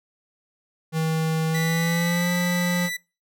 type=tone with pitch glide; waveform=square; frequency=160 to 176.51 Hz; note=D#3 to F3; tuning=+49 to +19 cents; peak=-22 dBFS; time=0.92-2.9 s; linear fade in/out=50 ms; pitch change=+170 cents; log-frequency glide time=1.48-2.31 s
type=tone; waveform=sawtooth; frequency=1975.5 Hz; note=B6; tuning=in tune; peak=-24 dBFS; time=1.54-2.97 s; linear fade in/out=10 ms
effects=noise-tail reverb RT60 0.3 s tail -24 dB re dry